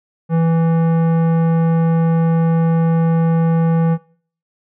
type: tone with tanh clipping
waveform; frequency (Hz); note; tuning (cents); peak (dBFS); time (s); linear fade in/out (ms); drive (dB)
sine; 164.81; E3; 0; -14; 0.29-3.98; 50; 15
effects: noise-tail reverb RT60 0.5 s tail -21 dB re dry